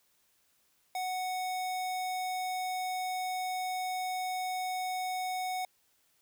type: tone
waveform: square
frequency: 740 Hz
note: F#5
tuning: in tune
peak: -33 dBFS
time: 0.95-5.65 s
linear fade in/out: 2 ms
effects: white hiss -71 dBFS RMS until 6.21 s